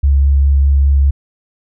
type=tone with vibrato; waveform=sine; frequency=69.5 Hz; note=C#2; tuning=5 cents sharp; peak=-7 dBFS; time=0.03-1.11 s; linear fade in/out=10 ms; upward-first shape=triangle; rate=4.9 Hz; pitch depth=14 cents each way; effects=none